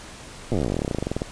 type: slowing click train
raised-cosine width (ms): 2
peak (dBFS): -11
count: 30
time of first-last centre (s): 0.52-1.219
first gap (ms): 8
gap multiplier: 1.07
effects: pink hiss -41 dBFS RMS until 1.31 s + resampled to 22050 Hz